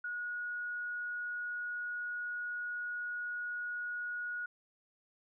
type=tone; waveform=sine; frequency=1452 Hz; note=F#6; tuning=33 cents flat; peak=-36 dBFS; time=0.04-4.46 s; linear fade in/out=5 ms; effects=none